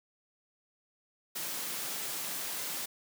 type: high-pass noise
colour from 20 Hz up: white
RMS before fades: -37 dBFS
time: 1.35-2.86 s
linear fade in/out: 10 ms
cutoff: 130 Hz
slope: 96 dB/octave
effects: none